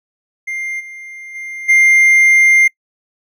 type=tone with level steps; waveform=triangle; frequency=2100 Hz; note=C7; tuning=6 cents sharp; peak=-18 / -28 / -23 / -5 dBFS; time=0.47-2.68 s; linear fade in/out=10 ms; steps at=0.79 / 1.34 / 1.68 s; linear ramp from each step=20 ms; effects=noise-tail reverb RT60 0.1 s tail -25 dB re dry